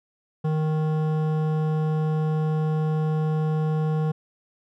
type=tone with hard clipping; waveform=sine; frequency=155.56 Hz; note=D#3; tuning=in tune; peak=-23 dBFS; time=0.44-4.12 s; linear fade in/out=10 ms; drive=13 dB; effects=none